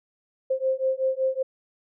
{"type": "beating tone pair", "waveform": "sine", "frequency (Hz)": [523.3, 528.6], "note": ["C5", "C5"], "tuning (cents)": [0, 18], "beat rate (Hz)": 5.3, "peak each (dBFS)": -25, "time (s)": [0.5, 1.43], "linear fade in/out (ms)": 10, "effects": []}